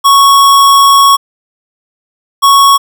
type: tone pair in turn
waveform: square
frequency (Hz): 1108.7 / 1108.7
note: C#6 / C#6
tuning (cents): 0 / 0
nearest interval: unison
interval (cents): 0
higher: neither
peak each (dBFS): -3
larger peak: neither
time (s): 0.04-1.17 / 2.42-2.78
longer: first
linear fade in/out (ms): 20
effects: none